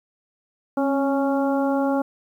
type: harmonic tone with a mistuned harmonic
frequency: 277.2 Hz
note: C#4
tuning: in tune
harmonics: 1 / 2 / 3 / 4 / 5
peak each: -21 / -24 / -27 / -34 / -34 dBFS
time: 0.77-2.02 s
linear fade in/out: 5 ms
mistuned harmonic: 1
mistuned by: -33 cents
effects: 9-bit